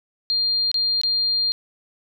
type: tone with dropouts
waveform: sine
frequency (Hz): 4200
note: C8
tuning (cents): +6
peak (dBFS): -18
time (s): 0.3-1.52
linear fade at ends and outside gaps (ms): 0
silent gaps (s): 0.715-0.743 / 1.014-1.035
effects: none